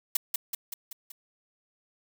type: noise with echo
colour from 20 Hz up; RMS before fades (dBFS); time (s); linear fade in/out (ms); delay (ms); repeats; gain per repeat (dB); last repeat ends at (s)
blue; -24; 0.15-0.17; 5; 190; 5; -4; 1.12
effects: none